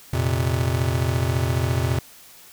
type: chord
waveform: square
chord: F suspended fourth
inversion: none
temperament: just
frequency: 87.31 / 116.41 / 130.96 Hz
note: F2 / Bb2 / C3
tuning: 0 / -2 / +2 cents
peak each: -25 dBFS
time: 0.13-1.99 s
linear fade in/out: 5 ms
effects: white hiss -47 dBFS RMS until 2.52 s